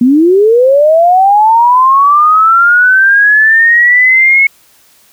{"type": "linear sweep", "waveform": "sine", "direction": "up", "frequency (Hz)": [233.1, 2200], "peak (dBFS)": -3, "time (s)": [0.01, 4.47], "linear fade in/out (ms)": 5, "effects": ["white hiss -46 dBFS RMS until 5.12 s"]}